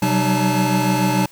square tone cluster, 128.9 / 185.4 / 192.2 / 304.4 / 868 Hz, C3 / F#3 / G3 / D#4 / A5, -26 / +4 / -34 / -38 / -24 cents, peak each -23 dBFS, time 0.02-1.26 s, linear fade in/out 5 ms, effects white hiss -49 dBFS RMS until 1.31 s

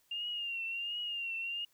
sine tone with vibrato, 2794 Hz, F7, in tune, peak -35 dBFS, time 0.11-1.65 s, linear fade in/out 5 ms, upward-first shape triangle, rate 1.4 Hz, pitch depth 74 cents each way, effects white hiss -71 dBFS RMS until 1.73 s

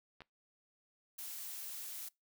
clicks, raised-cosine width 0.3 ms, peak -35 dBFS, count 2, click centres 0.206 / 0.219 s
blue noise, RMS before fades -45 dBFS, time 1.18-2.09 s, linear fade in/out 10 ms
effects noise-tail reverb RT60 0.2 s tail -24 dB re dry

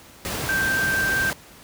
sine tone in noise, 1568 Hz, G6, in tune, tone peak -20 dBFS, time 0.49-1.3 s, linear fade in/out 0 ms, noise pink, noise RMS -28 dBFS, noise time 0.25-1.33 s, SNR +5 dB, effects pink hiss -47 dBFS RMS until 1.63 s + high-pass 60 Hz 12 dB/octave

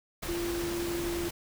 sine tone in noise, 343.5 Hz, F4, 29 cents flat, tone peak -31 dBFS, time 0.28-1.29 s, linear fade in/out 10 ms, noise pink, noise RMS -37 dBFS, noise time 0.22-1.31 s, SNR +3 dB, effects none

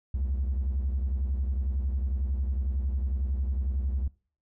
triangle beating tone pair, 65.1 / 76.1 Hz, C2 / D#2, -8 / -38 cents, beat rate 11 Hz, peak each -23 / -30 dBFS, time 0.14-4.08 s, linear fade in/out 5 ms, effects noise-tail reverb RT60 0.4 s tail -24 dB re dry + tanh soft clip ceiling -22 dBFS

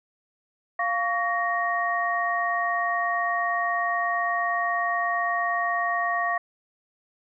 sine tone cluster, 698 / 1127 / 1864 Hz, F5 / C#6 / A#6, -1 / +28 / -1 cents, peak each -27 dBFS, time 0.79-6.38 s, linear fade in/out 5 ms, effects none

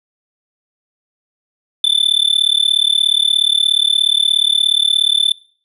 triangle tone with amplitude modulation, 3527 Hz, A7, 3 cents sharp, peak -5 dBFS, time 1.84-5.32 s, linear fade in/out 2 ms, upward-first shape sine, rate 36.9 Hz, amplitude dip 100%, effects noise-tail reverb RT60 0.5 s tail -22 dB re dry + resampled to 32000 Hz

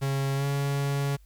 45% pulse tone with pitch glide, 137 to 140.36 Hz, C#3 to C#3, -20 to +22 cents, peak -25 dBFS, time 0.01-1.17 s, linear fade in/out 20 ms, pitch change +42 cents, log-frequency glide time 0.35-0.45 s, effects added 50 Hz sine -51 dBFS peak until 1.25 s + white hiss -68 dBFS RMS until 1.25 s

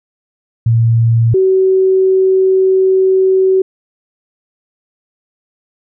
sine tone pair in turn, 115.1 / 378.7 Hz, A#2 / F#4, -22 / +40 cents, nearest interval octave + major sixth, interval 2062 cents, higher second, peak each -7 dBFS, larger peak neither, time 0.66-1.34 / 1.34-3.62 s, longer second, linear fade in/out 5 ms, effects none

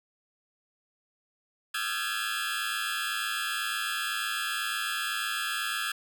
25% pulse tone cluster, 1221 / 1327 / 1409 / 1584 / 1692 Hz, D#6 / E6 / F6 / G6 / G#6, -33 / +11 / +15 / +18 / +32 cents, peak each -37 / -32 / -36 / -31 / -30 dBFS, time 1.74-5.92 s, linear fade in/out 5 ms, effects none

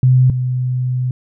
sine tone pair in turn, 128 / 126.53 Hz, C3 / B2, -38 / +42 cents, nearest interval unison, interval 20 cents, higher first, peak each -7 / -15 dBFS, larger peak first, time 0.03-0.3 / 0.3-1.11 s, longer second, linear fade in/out 2 ms, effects none

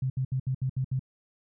sine tone bursts, 130.81 Hz, C3, in tune, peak -25 dBFS, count 7, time 0.02-0.994 s, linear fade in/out 5 ms, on 80 ms, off 69 ms, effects none

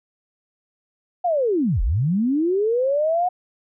sine linear two-way sweep, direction down then up, 735 to 35 to 735 Hz, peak -17 dBFS, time 1.24-3.29 s, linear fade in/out 10 ms, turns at 1.82 s, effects none

